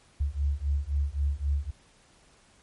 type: beating tone pair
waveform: sine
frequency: 69.3 / 73.1 Hz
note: C#2 / D2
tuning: 0 / -7 cents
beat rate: 3.8 Hz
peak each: -28 dBFS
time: 0.2-1.71 s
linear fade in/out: 10 ms
effects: pink hiss -60 dBFS RMS until 2.62 s + MP3 48 kbps